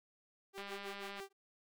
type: tone with tremolo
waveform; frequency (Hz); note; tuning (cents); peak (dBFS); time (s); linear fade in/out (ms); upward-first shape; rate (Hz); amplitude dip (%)
sawtooth; 392; G4; 0; -40; 0.53-1.33; 50; sine; 6.2; 100
type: click train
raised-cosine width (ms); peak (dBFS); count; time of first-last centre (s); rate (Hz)
0.3; -31; 125; 0.58-1.2; 200
effects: none